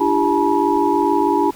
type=tone cluster; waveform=sine; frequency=294.7 / 341.2 / 399.4 / 860 / 963 Hz; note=D4 / F4 / G4 / A5 / B5; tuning=+6 / -40 / +32 / -40 / -44 cents; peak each=-20 dBFS; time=0-1.51 s; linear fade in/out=10 ms; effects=pink hiss -42 dBFS RMS until 1.55 s